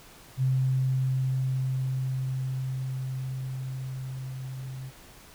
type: tone with level ramp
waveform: sine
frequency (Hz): 130.81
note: C3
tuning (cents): 0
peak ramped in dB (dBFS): -21 to -35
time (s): 0.37-4.92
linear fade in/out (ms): 50
effects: pink hiss -51 dBFS RMS until 5.34 s